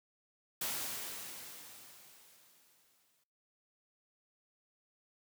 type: noise with exponential decay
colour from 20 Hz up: white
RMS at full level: -36 dBFS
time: 0.61-3.24 s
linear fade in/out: 5 ms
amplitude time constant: 570 ms
effects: noise-tail reverb RT60 0.6 s tail -24 dB re dry + high-pass 100 Hz 12 dB/octave